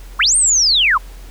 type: linear two-way sweep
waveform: sine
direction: up then down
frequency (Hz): 932.3 to 8880 to 932.3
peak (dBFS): -10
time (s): 0.19-0.98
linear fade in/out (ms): 10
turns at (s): 0.36
effects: added 43 Hz sine -32 dBFS peak until 1.3 s + pink hiss -44 dBFS RMS until 1.3 s